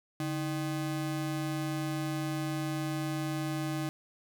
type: ring-modulated tone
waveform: square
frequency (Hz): 230.1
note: A#3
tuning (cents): -22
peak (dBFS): -29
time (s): 0.2-3.89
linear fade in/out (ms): 0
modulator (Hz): 86.3
effects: 11-bit